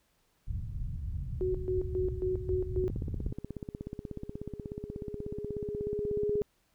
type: low-pass noise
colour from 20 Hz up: white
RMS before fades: -36 dBFS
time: 0.47-3.33 s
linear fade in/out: 5 ms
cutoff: 110 Hz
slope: 24 dB/octave
type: tone with tremolo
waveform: sine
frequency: 370 Hz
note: F#4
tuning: in tune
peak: -28 dBFS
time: 1.41-2.88 s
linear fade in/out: 0 ms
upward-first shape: square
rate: 3.7 Hz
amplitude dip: 75%
type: click train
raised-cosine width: 3 ms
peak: -24 dBFS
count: 60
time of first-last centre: 2.84-6.416 s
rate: 16.5 Hz
type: tone with exponential growth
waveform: sine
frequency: 415.2 Hz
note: G#4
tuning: in tune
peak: -26 dBFS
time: 2.97-6.42 s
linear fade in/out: 0 ms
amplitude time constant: 750 ms
effects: pink hiss -72 dBFS RMS until 6.74 s